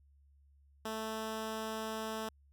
10% pulse tone, 220 Hz, A3, in tune, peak -29 dBFS, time 0.85-2.29 s, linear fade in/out 5 ms, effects added 70 Hz sine -62 dBFS peak until 2.52 s

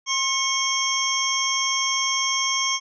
sine tone cluster, 1062 / 2205 / 3214 / 5510 / 6290 Hz, C6 / C#7 / G7 / F8 / G8, +25 / -10 / +43 / -24 / +5 cents, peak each -27 dBFS, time 0.06-2.8 s, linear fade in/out 50 ms, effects none

